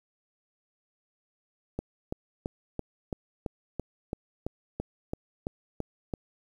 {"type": "click train", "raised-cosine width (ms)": 2, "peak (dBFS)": -18, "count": 14, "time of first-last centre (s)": [1.79, 6.138], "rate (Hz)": 2.99, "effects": ["9-bit"]}